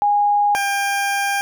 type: tone pair in turn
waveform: sine / 20% pulse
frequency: 822 / 799.1 Hz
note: G#5 / G5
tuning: -18 / +33 cents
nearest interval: unison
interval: 49 cents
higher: first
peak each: -13 dBFS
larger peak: neither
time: 0.02-0.55 / 0.55-1.41 s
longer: second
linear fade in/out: 0 ms
effects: none